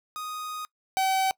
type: tone pair in turn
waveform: 45% pulse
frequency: 1244.5 / 764.4 Hz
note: D#6 / G5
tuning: 0 / -44 cents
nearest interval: minor sixth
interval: 844 cents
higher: first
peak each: -33 / -22 dBFS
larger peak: second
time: 0.16-0.65 / 0.97-1.31 s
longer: first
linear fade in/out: 0 ms
effects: noise-tail reverb RT60 0.1 s tail -23 dB re dry